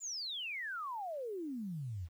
sine exponential sweep, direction down, 7370 to 77.78 Hz, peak -38 dBFS, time 0-2.09 s, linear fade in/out 50 ms, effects 11-bit

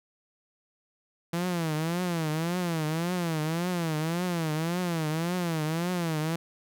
sawtooth tone with vibrato, 166.6 Hz, E3, 19 cents sharp, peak -23 dBFS, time 1.33-6.36 s, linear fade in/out 5 ms, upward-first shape triangle, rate 1.8 Hz, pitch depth 170 cents each way, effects none

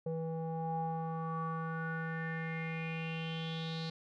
square tone with low-pass filter sweep, 162.6 Hz, E3, 23 cents flat, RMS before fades -38 dBFS, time 0.06-3.9 s, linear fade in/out 5 ms, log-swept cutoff 560 to 4200 Hz, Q 7, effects none

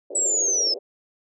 white band-pass noise, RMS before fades -35 dBFS, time 0.1-0.79 s, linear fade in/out 10 ms, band 350 to 580 Hz, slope 48 dB/octave
sine linear sweep, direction down, 7902 to 5130 Hz, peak -19 dBFS, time 0.15-0.74 s, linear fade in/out 5 ms
effects none

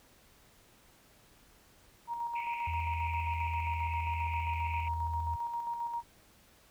sine tone with tremolo, 940 Hz, A#5, 14 cents sharp, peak -32 dBFS, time 2.07-6.03 s, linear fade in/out 50 ms, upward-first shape square, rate 7.5 Hz, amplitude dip 40%
white band-pass noise, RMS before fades -44 dBFS, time 2.35-4.89 s, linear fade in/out 10 ms, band 2200 to 2600 Hz, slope 96 dB/octave
sine tone with pitch glide, 82.41 to 81.89 Hz, E2 to E2, 0 to -11 cents, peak -34 dBFS, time 2.67-5.36 s, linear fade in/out 5 ms, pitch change -11 cents, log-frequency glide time 3.39-4.62 s
effects pink hiss -62 dBFS RMS until 6.7 s

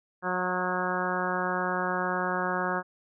harmonic tone with a mistuned harmonic, 181.8 Hz, F#3, 30 cents flat, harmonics 1 / 2 / 3 / 4 / 5 / 6 / 7 / 8 / 9, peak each -35 / -35 / -35 / -35 / -35 / -35 / -35 / -35 / -35 dBFS, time 0.22-2.83 s, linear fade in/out 50 ms, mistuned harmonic 5, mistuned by +17 cents, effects none

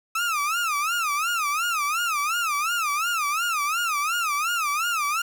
30% pulse tone with vibrato, 1280 Hz, D#6, 49 cents sharp, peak -20 dBFS, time 0.15-5.22 s, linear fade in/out 5 ms, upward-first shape sine, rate 2.8 Hz, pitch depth 190 cents each way, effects 8-bit

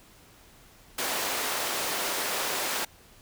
pink high-pass noise, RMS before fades -30 dBFS, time 0.98-2.85 s, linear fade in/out 5 ms, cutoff 470 Hz, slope 12 dB/octave, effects pink hiss -55 dBFS RMS until 3.21 s

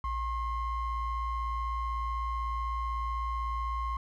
triangle ring-modulated tone, 509 Hz, C5, 48 cents flat, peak -25 dBFS, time 0.04-3.97 s, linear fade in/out 2 ms, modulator 567 Hz, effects none

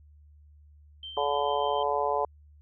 sine tone with tremolo, 3126 Hz, G7, 6 cents flat, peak -37 dBFS, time 1.03-1.83 s, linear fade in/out 2 ms, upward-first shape sine, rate 6.8 Hz, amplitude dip 35%
harmonic tone, 144 Hz, D3, 34 cents flat, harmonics 3 / 4 / 5 / 6 / 7, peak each -31 / -31 / -31 / -31 / -31 dBFS, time 1.17-2.25 s, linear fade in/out 2 ms
effects added 74 Hz sine -52 dBFS peak until 2.61 s

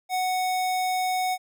square tone, 740 Hz, F#5, in tune, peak -24 dBFS, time 0.09-1.38 s, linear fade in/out 50 ms, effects none

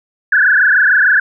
sine tone with frequency modulation, 1600 Hz, G6, 35 cents sharp, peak -7 dBFS, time 0.32-1.2 s, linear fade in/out 5 ms, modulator 26.7 Hz, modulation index 5.1, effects none

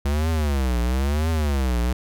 square tone with vibrato, 69.3 Hz, C#2, in tune, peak -20 dBFS, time 0.05-1.93 s, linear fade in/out 5 ms, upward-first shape triangle, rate 1 Hz, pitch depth 300 cents each way, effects none

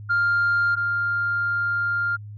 sine tone pair in turn, 1400 / 1400 Hz, F6 / F6, +4 / +4 cents, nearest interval unison, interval 0 cents, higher neither, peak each -16 / -20 dBFS, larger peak first, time 0.09-0.76 / 0.76-2.17 s, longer second, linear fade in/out 20 ms, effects tanh soft clip ceiling -15 dBFS + added 104 Hz sine -35 dBFS peak until 2.37 s

